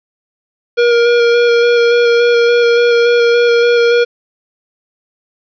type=tone with vibrato; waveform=square; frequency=474 Hz; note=A#4; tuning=29 cents sharp; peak=-8 dBFS; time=0.77-4.05 s; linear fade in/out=20 ms; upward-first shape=square; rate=3.5 Hz; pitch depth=12 cents each way; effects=resampled to 11025 Hz + 7-bit